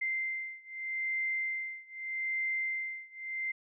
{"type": "beating tone pair", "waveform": "sine", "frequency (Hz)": [2085, 2085.81], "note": ["C7", "C7"], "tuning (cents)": [-7, -6], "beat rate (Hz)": 0.81, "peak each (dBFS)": [-35, -36], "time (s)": [0.01, 3.52], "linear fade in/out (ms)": 10, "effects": []}